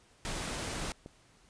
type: noise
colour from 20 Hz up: pink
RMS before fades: -37 dBFS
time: 0.25-0.92 s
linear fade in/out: 0 ms
type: clicks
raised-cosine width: 2 ms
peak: -31 dBFS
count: 4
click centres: 0.783 / 0.838 / 0.87 / 1.061 s
effects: pink hiss -63 dBFS RMS until 1.49 s + resampled to 22050 Hz